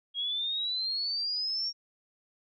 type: exponential sweep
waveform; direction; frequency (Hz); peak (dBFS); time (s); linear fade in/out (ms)
sine; up; 3268 to 5588; -29; 0.14-1.73; 50
effects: none